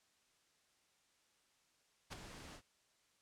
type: noise with ADSR envelope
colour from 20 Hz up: pink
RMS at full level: -44 dBFS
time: 2.1-2.62 s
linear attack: 27 ms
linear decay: 14 ms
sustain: -9 dB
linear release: 73 ms
effects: white hiss -75 dBFS RMS until 3.21 s + low-pass 8000 Hz 12 dB/octave